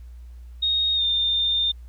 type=tone with pitch glide; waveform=sine; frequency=3729 to 3617 Hz; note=A#7 to A7; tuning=0 to +47 cents; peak=-19 dBFS; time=0.62-1.72 s; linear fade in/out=10 ms; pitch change=-53 cents; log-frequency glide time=0.95-1.03 s; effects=added 60 Hz sine -38 dBFS peak until 1.88 s + pink hiss -64 dBFS RMS until 1.88 s